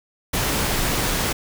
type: noise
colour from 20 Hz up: pink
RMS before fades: -22 dBFS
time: 0.33-1.33 s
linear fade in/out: 10 ms
effects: none